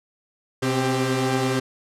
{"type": "tone cluster", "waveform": "sawtooth", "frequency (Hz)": [127.4, 263.7, 394.5], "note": ["C3", "C4", "G4"], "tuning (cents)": [-46, 14, 11], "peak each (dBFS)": -21, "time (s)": [0.62, 1.6], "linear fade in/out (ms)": 10, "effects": ["low-pass 10000 Hz 12 dB/octave"]}